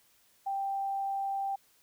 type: tone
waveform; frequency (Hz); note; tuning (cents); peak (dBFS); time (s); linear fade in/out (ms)
sine; 786; G5; +4; -30; 0.46-1.56; 10
effects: white hiss -66 dBFS RMS until 1.82 s